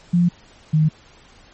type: tone pair in turn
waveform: sine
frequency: 174.61 / 155.24 Hz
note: F3 / D#3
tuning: 0 / -4 cents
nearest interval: major second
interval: 204 cents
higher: first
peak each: -12 dBFS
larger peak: neither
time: 0.13-0.29 / 0.73-0.89 s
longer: neither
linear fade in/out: 10 ms
effects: pink hiss -49 dBFS RMS until 1.53 s + MP3 32 kbps